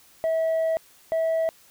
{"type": "tone pair in turn", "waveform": "sine", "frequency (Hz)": [648, 650.3], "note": ["E5", "E5"], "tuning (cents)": [-30, -24], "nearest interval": "unison", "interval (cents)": 6, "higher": "second", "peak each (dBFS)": -18, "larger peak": "neither", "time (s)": [[0.24, 0.77], [1.12, 1.49]], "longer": "first", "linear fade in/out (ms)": 0, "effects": ["tanh soft clip ceiling -20 dBFS", "white hiss -55 dBFS RMS until 1.7 s"]}